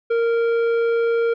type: tone with tanh clipping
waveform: sine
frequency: 463.6 Hz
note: A#4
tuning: 10 cents flat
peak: -18 dBFS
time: 0.1-1.34 s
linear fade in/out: 10 ms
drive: 10 dB
effects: none